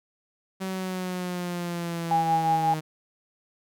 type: linear sweep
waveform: sawtooth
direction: down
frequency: 190.4 to 155.56 Hz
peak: -25 dBFS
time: 0.6-2.81 s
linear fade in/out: 20 ms
type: tone with tremolo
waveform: sine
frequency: 815 Hz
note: G#5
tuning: 33 cents flat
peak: -18 dBFS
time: 2.11-2.74 s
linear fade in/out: 2 ms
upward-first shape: triangle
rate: 5.5 Hz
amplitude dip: 60%
effects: none